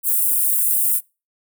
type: high-pass noise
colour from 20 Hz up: white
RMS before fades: -18 dBFS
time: 0.03-1.01 s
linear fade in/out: 50 ms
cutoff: 8700 Hz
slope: 48 dB/octave
effects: noise-tail reverb RT60 0.3 s tail -26 dB re dry